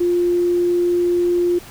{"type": "tone", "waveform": "sine", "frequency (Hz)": 351, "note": "F4", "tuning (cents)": 9, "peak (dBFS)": -14, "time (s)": [0, 1.59], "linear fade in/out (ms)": 10, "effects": ["pink hiss -40 dBFS RMS until 1.7 s"]}